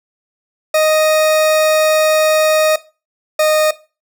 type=tone pair in turn; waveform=40% pulse; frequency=622.3 / 617.6 Hz; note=D#5 / D#5; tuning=0 / -13 cents; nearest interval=unison; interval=13 cents; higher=first; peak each=-9 dBFS; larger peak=neither; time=0.74-2.76 / 3.39-3.71 s; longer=first; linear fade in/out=5 ms; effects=noise-tail reverb RT60 0.3 s tail -17 dB re dry